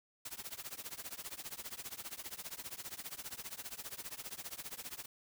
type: noise with tremolo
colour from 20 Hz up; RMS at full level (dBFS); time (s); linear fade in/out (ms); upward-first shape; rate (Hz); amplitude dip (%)
white; -42; 0.25-5.06; 5; triangle; 15; 100
effects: none